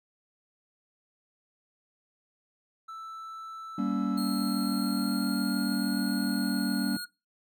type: tone with pitch glide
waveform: triangle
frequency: 1321 to 1440.6 Hz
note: E6 to F#6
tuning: +3 to -47 cents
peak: -37 dBFS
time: 2.88-7.06 s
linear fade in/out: 10 ms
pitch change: +150 cents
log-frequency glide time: 4.27-5.97 s
type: chord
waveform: triangle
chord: G diminished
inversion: none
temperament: just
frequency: 196 / 235.2 / 282.2 Hz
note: G3 / Bb3 / Db4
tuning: 0 / +16 / +31 cents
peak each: -29 dBFS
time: 3.78-6.97 s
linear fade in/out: 5 ms
type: tone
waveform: sawtooth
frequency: 4264 Hz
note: C8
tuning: 32 cents sharp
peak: -34 dBFS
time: 4.17-7.05 s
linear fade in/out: 10 ms
effects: noise-tail reverb RT60 0.3 s tail -25 dB re dry